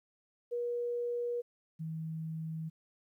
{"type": "tone pair in turn", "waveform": "sine", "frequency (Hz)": [480, 160.18], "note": ["B4", "E3"], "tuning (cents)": [-49, -49], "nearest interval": "octave + perfect fifth", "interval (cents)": 1900, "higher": "first", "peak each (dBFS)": [-32, -36], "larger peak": "first", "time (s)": [[0.51, 1.42], [1.79, 2.7]], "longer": "neither", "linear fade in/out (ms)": 20, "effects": ["12-bit"]}